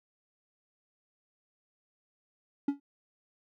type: tone with exponential decay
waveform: triangle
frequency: 282.2 Hz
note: C#4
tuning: 31 cents sharp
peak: -20 dBFS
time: 2.68-2.8 s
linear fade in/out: 5 ms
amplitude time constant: 24 ms
effects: none